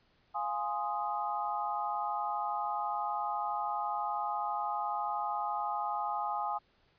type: chord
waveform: sine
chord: F minor seventh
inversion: none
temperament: equal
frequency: 698.5 / 830.6 / 1046.5 / 1244.5 Hz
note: F5 / Ab5 / C6 / Eb6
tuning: 0 / 0 / 0 / 0 cents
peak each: -40 / -34 / -40 / -37 dBFS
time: 0.34-6.59 s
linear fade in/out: 20 ms
effects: pink hiss -69 dBFS RMS until 6.98 s + resampled to 11025 Hz